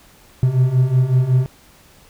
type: beating tone pair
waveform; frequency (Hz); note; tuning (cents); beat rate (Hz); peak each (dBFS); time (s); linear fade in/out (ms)
triangle; 125 / 130.4; B2 / C3; +21 / -5; 5.4; -16 / -12; 0.43-1.46; 0
effects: pink hiss -49 dBFS RMS until 2.09 s